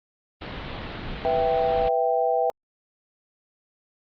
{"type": "low-pass noise", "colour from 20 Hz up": "pink", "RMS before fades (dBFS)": -34, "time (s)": [0.41, 1.89], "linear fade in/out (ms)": 10, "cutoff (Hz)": 4100, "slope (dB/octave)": 48}
{"type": "chord", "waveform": "sine", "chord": "E minor", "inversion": "second", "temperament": "equal", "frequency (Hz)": [493.9, 659.3, 784], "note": ["B4", "E5", "G5"], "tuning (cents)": [0, 0, 0], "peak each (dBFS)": [-24, -24, -24], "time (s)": [1.25, 2.5], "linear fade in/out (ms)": 0}
{"effects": ["Opus 24 kbps"]}